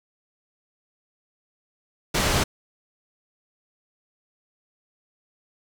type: low-pass noise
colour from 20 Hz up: pink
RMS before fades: -22 dBFS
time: 2.14-2.44 s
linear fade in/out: 10 ms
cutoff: 8500 Hz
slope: 12 dB/octave
effects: none